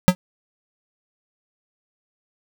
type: tone with exponential decay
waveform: square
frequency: 182 Hz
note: F#3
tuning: 28 cents flat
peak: -4 dBFS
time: 0.08-0.15 s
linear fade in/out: 0 ms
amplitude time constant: 15 ms
effects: none